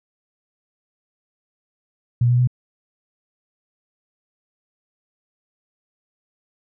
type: tone with pitch steps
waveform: sine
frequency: 120.5 / 122.61 / 124.75 Hz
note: B2 / B2 / B2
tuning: -42 / -12 / +18 cents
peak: -13 dBFS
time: 2.21-2.474 s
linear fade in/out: 5 ms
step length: 88 ms
effects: none